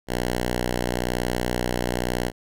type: tone with vibrato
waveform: 5% pulse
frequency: 61 Hz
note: B1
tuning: 21 cents flat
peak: -12 dBFS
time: 0.07-2.32 s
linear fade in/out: 50 ms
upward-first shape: triangle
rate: 18 Hz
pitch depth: 23 cents each way
effects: none